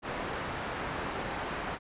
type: low-pass noise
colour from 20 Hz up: white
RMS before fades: -36 dBFS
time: 0.02-1.79 s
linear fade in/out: 50 ms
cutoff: 1400 Hz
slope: 12 dB/octave
effects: resampled to 8000 Hz